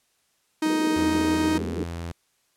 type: tone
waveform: 45% pulse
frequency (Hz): 312.4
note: D#4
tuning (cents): +7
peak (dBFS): -21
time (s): 0.62-1.58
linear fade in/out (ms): 5
type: band-pass noise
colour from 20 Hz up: white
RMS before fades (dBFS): -31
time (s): 0.65-1.84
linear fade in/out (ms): 10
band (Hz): 170 to 480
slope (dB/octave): 96
type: tone with pitch glide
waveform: sawtooth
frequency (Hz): 85.1 to 84.51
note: F2 to E2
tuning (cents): -44 to +44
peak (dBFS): -27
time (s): 0.96-2.12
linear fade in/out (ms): 5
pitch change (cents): -12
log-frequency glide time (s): 1.1-1.25
effects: white hiss -68 dBFS RMS until 2.56 s + low-pass 11000 Hz 12 dB/octave